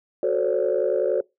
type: chord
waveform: sine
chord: D dominant seventh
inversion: first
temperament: equal with one note detuned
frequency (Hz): 370 / 440 / 523.3 / 573.9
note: F#4 / A4 / C5 / D5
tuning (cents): 0 / 0 / 0 / -40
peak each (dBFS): -24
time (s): 0.23-1.21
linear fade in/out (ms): 2
effects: noise-tail reverb RT60 0.2 s tail -23 dB re dry + tanh soft clip ceiling -12 dBFS